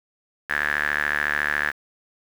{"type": "tone with band-pass filter", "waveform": "sawtooth", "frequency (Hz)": 73.9, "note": "D2", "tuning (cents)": 11, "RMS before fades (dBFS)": -24, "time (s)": [0.49, 1.72], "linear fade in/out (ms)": 20, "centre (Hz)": 1700, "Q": 9.9, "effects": ["7-bit"]}